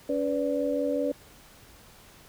sine tone cluster, 282.5 / 495.8 / 581 Hz, C#4 / B4 / D5, +33 / +7 / -19 cents, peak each -29 dBFS, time 0.09-1.12 s, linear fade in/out 5 ms, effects pink hiss -53 dBFS RMS until 2.28 s

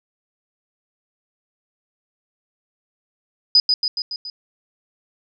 sine tone with echo, 4978 Hz, D#8, in tune, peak -9 dBFS, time 3.55-3.6 s, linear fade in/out 2 ms, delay 140 ms, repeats 5, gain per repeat -4 dB, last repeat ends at 4.3 s, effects none

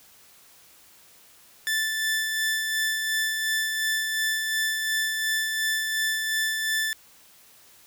sawtooth tone with tremolo, 1759 Hz, A6, 1 cent flat, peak -19 dBFS, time 1.67-6.93 s, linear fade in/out 0 ms, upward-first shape sine, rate 2.8 Hz, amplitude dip 35%, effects white hiss -54 dBFS RMS until 7.86 s

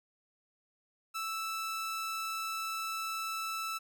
sawtooth tone, 1318.5 Hz, E6, in tune, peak -31 dBFS, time 1.14-3.79 s, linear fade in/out 20 ms, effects none

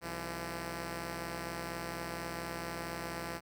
5% pulse tone pair together, 64.36 / 169.1 Hz, C2 / E3, -28 / +44 cents, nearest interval octave + perfect fourth, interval 1672 cents, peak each -32 / -28 dBFS, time 0.01-3.41 s, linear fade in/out 50 ms, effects none

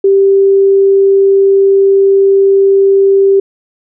sine tone, 392 Hz, G4, in tune, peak -4 dBFS, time 0.04-3.4 s, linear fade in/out 5 ms, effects none

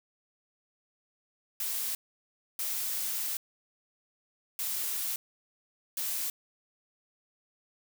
blue noise bursts at uneven times, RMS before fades -33 dBFS, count 4, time 1.6-1.95 / 2.59-3.37 / 4.59-5.16 / 5.97-6.3 s, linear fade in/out 2 ms, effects none

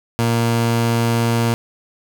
25% pulse tone pair together, 116.54 / 466.2 Hz, A#2 / A#4, 0 / 0 cents, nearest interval 2 octaves, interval 2400 cents, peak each -12 / -20 dBFS, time 0.19-1.54 s, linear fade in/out 0 ms, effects none

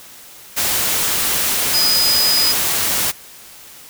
sine tone in noise, 4978 Hz, D#8, in tune, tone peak -14 dBFS, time 1.73-2.53 s, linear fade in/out 20 ms, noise white, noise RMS -18 dBFS, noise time 0.56-3.12 s, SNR +1 dB, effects white hiss -40 dBFS RMS until 3.89 s

